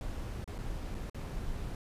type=noise with dropouts; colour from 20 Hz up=brown; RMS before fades=-38 dBFS; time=0.01-1.75 s; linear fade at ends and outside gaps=1 ms; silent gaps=0.443-0.476 / 0.582-0.587 / 0.945-0.949 / 1.098-1.145 s; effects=resampled to 32000 Hz